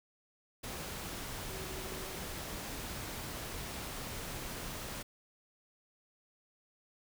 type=tone in noise; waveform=sine; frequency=379 Hz; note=F#4; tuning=42 cents sharp; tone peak=-48 dBFS; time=1.5-2.16 s; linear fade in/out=10 ms; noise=pink; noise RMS=-42 dBFS; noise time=0.63-5.03 s; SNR=-9 dB; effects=none